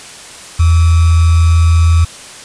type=tone with sample-and-hold; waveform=sine; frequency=83 Hz; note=E2; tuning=12 cents sharp; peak=-5 dBFS; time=0.59-2.05 s; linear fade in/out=10 ms; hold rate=1225 Hz; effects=white hiss -32 dBFS RMS until 2.44 s + resampled to 22050 Hz